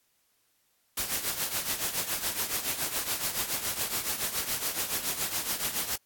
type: noise with tremolo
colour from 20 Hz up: white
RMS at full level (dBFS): -28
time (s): 0.97-5.96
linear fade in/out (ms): 5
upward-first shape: triangle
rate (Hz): 7.1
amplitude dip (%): 75
effects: white hiss -71 dBFS RMS until 6.05 s + AAC 64 kbps